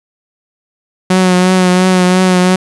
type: tone with vibrato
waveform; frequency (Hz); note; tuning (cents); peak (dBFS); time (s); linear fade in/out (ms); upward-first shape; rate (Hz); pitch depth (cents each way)
sawtooth; 183.5; F#3; -14; -3; 1.1-2.56; 5; triangle; 2.9; 33
effects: resampled to 24000 Hz